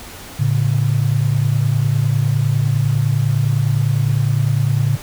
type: tone pair together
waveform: sine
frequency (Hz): 111.5 / 141.38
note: A2 / C#3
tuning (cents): +23 / +34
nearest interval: major third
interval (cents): 411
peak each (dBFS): -16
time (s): 0.39-4.97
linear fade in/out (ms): 10
effects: pink hiss -35 dBFS RMS until 5.02 s